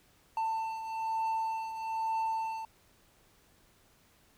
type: beating tone pair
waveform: triangle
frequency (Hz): 892 / 893.1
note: A5 / A5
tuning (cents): +23 / +26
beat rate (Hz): 1.1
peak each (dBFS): -30 / -37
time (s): 0.37-2.65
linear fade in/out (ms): 2
effects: pink hiss -65 dBFS RMS until 4.37 s